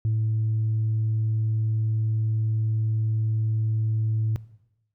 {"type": "tone", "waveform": "sine", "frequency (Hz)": 110, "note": "A2", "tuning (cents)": 0, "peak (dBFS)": -19, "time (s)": [0.05, 4.36], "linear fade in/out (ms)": 0, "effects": ["noise-tail reverb RT60 0.9 s tail -19 dB re dry", "tanh soft clip ceiling -18 dBFS"]}